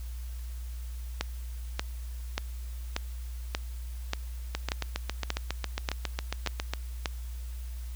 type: two click trains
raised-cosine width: 0.2 ms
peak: -13 / -11 dBFS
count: 17 / 11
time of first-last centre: 4.55-6.736 / 1.21-7.058 s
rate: 7.32 / 1.71 Hz
effects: added 60 Hz sine -35 dBFS peak until 7.95 s + white hiss -54 dBFS RMS until 7.95 s

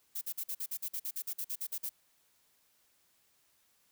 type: noise bursts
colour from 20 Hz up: violet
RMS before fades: -37 dBFS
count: 16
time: 0.15-1.894 s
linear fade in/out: 10 ms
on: 64 ms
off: 48 ms
effects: white hiss -71 dBFS RMS until 3.91 s

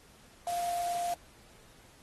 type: tone in noise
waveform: sine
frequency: 698.5 Hz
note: F5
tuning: in tune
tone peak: -30 dBFS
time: 0.47-1.14 s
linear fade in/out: 2 ms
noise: white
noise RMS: -43 dBFS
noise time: 0.47-1.14 s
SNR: +10 dB
effects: pink hiss -59 dBFS RMS until 2.02 s + AAC 32 kbps

